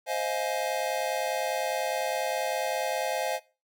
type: chord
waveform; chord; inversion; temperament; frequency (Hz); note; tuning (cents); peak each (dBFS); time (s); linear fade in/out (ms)
square; F minor seventh; second; just; 523.8 / 628.6 / 698.5 / 838.1; C5 / Eb5 / F5 / Ab5; +2 / +18 / 0 / +16; -34; 0.06-3.4; 50
effects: noise-tail reverb RT60 0.3 s tail -19 dB re dry